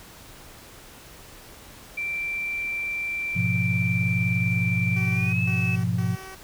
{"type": "tone with pitch glide", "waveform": "sine", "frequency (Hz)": [2349, 2606], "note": ["D7", "E7"], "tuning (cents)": [0, -20], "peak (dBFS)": -26, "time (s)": [1.97, 5.76], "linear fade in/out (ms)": 10, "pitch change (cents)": 180, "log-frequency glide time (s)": [5.12, 5.42]}
{"type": "chord", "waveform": "sine", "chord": "F diminished", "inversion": "first", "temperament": "equal", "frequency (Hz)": [103.83, 123.47, 174.61], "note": ["Ab2", "Cb3", "F3"], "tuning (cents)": [0, 0, 0], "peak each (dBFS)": -26, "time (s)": [3.35, 6.16], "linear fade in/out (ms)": 20}
{"type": "tone bursts", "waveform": "10% pulse", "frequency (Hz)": 380, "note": "F#4", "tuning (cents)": 46, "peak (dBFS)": -31, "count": 3, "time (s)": [4.96, 6.35], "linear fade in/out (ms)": 5, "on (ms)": 370, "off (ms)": 140}
{"effects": ["pink hiss -46 dBFS RMS until 6.43 s"]}